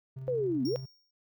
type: tone with tremolo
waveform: triangle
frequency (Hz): 132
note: C3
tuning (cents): +16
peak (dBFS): -35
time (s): 0.16-0.86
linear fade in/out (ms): 10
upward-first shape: square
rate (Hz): 18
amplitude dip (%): 25
type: linear two-way sweep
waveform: sine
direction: down then up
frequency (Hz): 523.3 to 238.2 to 523.3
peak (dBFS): -27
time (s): 0.28-0.76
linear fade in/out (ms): 0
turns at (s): 0.64
type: tone with exponential decay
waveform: square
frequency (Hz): 5550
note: F8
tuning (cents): -12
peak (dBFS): -37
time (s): 0.65-1.11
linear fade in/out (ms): 5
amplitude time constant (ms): 100
effects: none